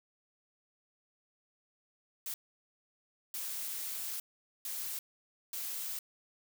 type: noise bursts at uneven times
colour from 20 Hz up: blue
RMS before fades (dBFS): -39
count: 4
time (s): 2.26-2.34 / 3.34-4.2 / 4.65-4.99 / 5.53-5.99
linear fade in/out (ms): 2
effects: none